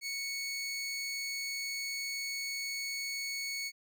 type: tone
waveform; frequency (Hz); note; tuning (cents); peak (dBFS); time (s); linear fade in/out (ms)
20% pulse; 2217; C#7; 0; -30; 0.01-3.72; 50
effects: none